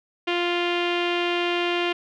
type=tone with low-pass filter; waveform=sawtooth; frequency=349.2 Hz; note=F4; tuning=in tune; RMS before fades=-24 dBFS; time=0.27-1.93 s; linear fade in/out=10 ms; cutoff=2900 Hz; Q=3.9; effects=none